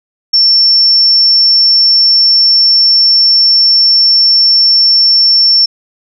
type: tone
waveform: sine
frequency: 5420 Hz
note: E8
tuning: 47 cents sharp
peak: -4 dBFS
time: 0.33-5.66 s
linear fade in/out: 10 ms
effects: none